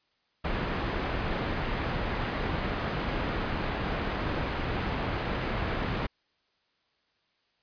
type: low-pass noise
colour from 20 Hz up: pink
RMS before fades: -31 dBFS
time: 0.44-6.07 s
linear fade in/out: 10 ms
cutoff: 2400 Hz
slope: 12 dB/octave
effects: white hiss -72 dBFS RMS until 7.62 s + resampled to 11025 Hz